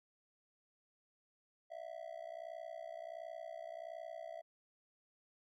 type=tone with amplitude modulation; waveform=triangle; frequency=659.3 Hz; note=E5; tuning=in tune; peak=-39 dBFS; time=1.7-4.42 s; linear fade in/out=20 ms; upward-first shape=sine; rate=61.4 Hz; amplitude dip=95%; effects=none